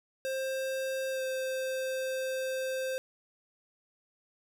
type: tone with pitch glide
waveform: square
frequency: 529 to 522.9 Hz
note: C5 to C5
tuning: +19 to -1 cents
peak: -32 dBFS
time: 0.25-2.98 s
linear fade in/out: 0 ms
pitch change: -20 cents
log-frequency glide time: 1.11-1.22 s
effects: none